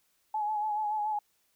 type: tone with vibrato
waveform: sine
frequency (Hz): 848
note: G#5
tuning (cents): +36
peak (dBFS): -28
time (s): 0.34-1.19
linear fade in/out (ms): 5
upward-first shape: sine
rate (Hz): 7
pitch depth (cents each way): 40
effects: white hiss -72 dBFS RMS until 1.55 s